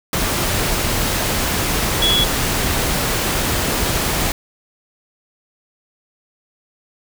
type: tone in noise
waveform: sine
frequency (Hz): 3366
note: G#7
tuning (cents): +23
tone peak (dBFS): -14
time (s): 2.02-2.24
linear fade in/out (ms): 2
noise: pink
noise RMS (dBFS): -19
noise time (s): 0.13-4.32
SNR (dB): +2
effects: none